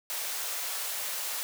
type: high-pass noise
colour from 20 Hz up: white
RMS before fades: -34 dBFS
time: 0.1-1.43 s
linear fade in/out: 0 ms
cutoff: 490 Hz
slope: 24 dB/octave
effects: none